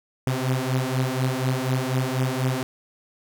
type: beating tone pair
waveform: sawtooth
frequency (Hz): 127.6 / 131.7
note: C3 / C3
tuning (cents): -43 / +12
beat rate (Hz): 4.1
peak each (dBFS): -21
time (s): 0.27-2.63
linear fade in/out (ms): 0
effects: none